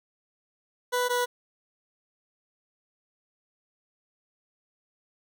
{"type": "tone pair in turn", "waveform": "20% pulse", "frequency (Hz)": [493.9, 490.2], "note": ["B4", "B4"], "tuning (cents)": [0, -13], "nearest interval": "unison", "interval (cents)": 13, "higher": "first", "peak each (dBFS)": -19, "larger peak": "neither", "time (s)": [[0.92, 1.09], [1.09, 1.26]], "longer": "neither", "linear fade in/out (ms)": 20, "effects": []}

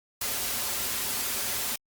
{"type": "noise with comb filter", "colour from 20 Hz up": "white", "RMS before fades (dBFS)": -30, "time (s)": [0.21, 1.76], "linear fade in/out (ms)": 5, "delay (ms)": 6.2, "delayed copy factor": -0.6, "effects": ["Opus 48 kbps"]}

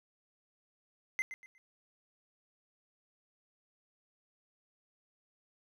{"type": "tone with echo", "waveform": "triangle", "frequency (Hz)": 2065, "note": "C7", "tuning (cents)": -23, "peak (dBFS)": -28, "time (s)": [1.19, 1.22], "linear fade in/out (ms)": 0, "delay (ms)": 120, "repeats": 3, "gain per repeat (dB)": -11, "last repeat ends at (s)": 1.58, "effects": []}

